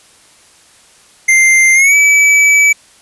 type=tone with pitch glide; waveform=square; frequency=2093 to 2296 Hz; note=C7 to D7; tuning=0 to -40 cents; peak=-6 dBFS; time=1.28-2.73 s; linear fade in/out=10 ms; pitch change=+160 cents; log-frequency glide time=1.74-1.95 s; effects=white hiss -45 dBFS RMS until 3.01 s + resampled to 24000 Hz